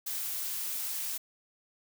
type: noise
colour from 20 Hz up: blue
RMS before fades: -35 dBFS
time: 0.06-1.18 s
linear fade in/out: 10 ms
effects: none